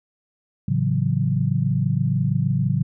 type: chord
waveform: sine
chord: F# minor seventh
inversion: first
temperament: equal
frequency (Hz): 110 / 138.59 / 164.81 / 185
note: A2 / C#3 / E3 / F#3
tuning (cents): 0 / 0 / 0 / 0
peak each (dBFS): -24 / -21 / -26 / -25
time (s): 0.68-2.83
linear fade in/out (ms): 5
effects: none